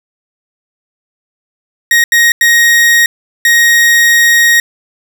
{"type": "tone bursts at uneven times", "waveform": "40% pulse", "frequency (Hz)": 1877, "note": "A#6", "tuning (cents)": 11, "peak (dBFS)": -4, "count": 4, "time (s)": [[1.91, 2.04], [2.12, 2.32], [2.41, 3.06], [3.45, 4.6]], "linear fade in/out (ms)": 2, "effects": []}